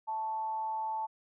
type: tone with amplitude modulation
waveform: sine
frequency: 880 Hz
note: A5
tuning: in tune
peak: -30 dBFS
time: 0.07-1.07 s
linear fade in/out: 20 ms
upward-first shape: sine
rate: 224 Hz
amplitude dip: 40%
effects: none